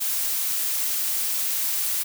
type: noise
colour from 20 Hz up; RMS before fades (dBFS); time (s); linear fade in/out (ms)
blue; -25; 0-2.04; 20
effects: none